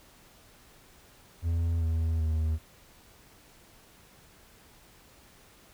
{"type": "tone with pitch steps", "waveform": "triangle", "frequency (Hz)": [83.7, 81.36, 79.09], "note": ["E2", "E2", "D#2"], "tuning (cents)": [27, -22, 29], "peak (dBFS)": -23, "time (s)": [1.42, 2.59], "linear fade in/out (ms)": 50, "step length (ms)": 390, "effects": ["pink hiss -57 dBFS RMS until 5.73 s"]}